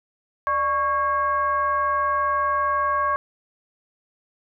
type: tone with frequency modulation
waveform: sine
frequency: 1108.7 Hz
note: C#6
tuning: in tune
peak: -19 dBFS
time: 0.47-3.16 s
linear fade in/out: 0 ms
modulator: 515 Hz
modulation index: 0.68
effects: none